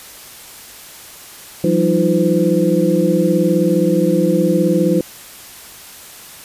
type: tone cluster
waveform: sine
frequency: 171.3 / 190.5 / 309.7 / 345 / 509 Hz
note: F3 / G3 / D#4 / F4 / C5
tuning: -33 / -49 / -8 / -21 / -48 cents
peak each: -18 dBFS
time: 1.64-5.01 s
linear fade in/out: 2 ms
effects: white hiss -37 dBFS RMS until 6.44 s + resampled to 32000 Hz